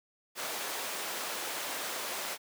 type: high-pass noise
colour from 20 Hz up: pink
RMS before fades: -37 dBFS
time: 0.35-2.38 s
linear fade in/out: 50 ms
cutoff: 510 Hz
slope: 12 dB/octave
effects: none